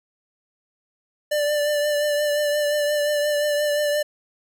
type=tone with vibrato; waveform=square; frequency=590 Hz; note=D5; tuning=8 cents sharp; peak=-20 dBFS; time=1.31-4.03 s; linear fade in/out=10 ms; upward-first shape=triangle; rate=5.7 Hz; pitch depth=29 cents each way; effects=none